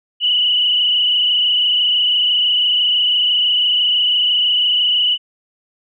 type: tone with frequency modulation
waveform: sine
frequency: 2950 Hz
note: F#7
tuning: 6 cents flat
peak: -12 dBFS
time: 0.2-5.18 s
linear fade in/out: 50 ms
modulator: 26 Hz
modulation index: 3.2
effects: none